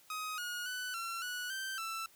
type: tone with pitch steps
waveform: sawtooth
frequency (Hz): 1258 / 1442 / 1495 / 1358 / 1472 / 1557 / 1331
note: D#6 / F#6 / F#6 / F6 / F#6 / G6 / E6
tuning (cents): +19 / -45 / +17 / -49 / -9 / -12 / +16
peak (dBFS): -34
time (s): 0.1-2.06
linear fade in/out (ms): 2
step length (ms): 280
effects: white hiss -63 dBFS RMS until 2.15 s